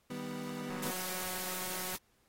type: chord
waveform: 30% pulse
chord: Eb augmented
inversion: none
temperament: equal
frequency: 155.56 / 196 / 246.9 Hz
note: Eb3 / G3 / B3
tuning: 0 / 0 / 0 cents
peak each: -43 / -42 / -38 dBFS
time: 0.1-0.91 s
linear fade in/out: 5 ms
type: click train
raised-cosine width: 0.5 ms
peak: -31 dBFS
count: 231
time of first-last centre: 0.7-1.95 s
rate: 184 Hz
type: noise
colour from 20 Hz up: white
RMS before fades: -40 dBFS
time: 0.82-1.97 s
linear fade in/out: 10 ms
effects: pink hiss -72 dBFS RMS until 2.28 s + AAC 48 kbps